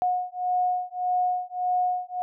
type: beating tone pair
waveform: sine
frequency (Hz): 725 / 726.7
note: F#5 / F#5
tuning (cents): -35 / -31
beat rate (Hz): 1.7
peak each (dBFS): -26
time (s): 0.02-2.22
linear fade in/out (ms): 0
effects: none